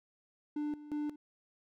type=tone with tremolo; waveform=triangle; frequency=297.1 Hz; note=D4; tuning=20 cents sharp; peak=-31 dBFS; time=0.56-1.16 s; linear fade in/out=5 ms; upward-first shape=square; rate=2.8 Hz; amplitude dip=80%; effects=none